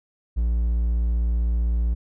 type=tone; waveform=triangle; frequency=57.8 Hz; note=A#1; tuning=14 cents flat; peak=-17 dBFS; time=0.36-1.95 s; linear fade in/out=20 ms; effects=none